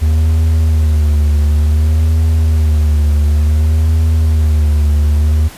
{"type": "tone with vibrato", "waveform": "triangle", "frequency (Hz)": 76.9, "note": "D#2", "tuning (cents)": -20, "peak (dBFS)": -6, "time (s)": [0.01, 5.49], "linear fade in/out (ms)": 20, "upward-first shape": "sine", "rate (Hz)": 0.56, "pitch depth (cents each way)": 67, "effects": ["pink hiss -34 dBFS RMS until 5.57 s", "resampled to 32000 Hz"]}